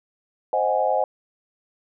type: chord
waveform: sine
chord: Ab dominant seventh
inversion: first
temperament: equal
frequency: 523.3 / 622.3 / 740 / 830.6 Hz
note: C5 / Eb5 / Gb5 / Ab5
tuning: 0 / 0 / 0 / 0 cents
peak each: -24 dBFS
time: 0.53-1.04 s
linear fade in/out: 2 ms
effects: none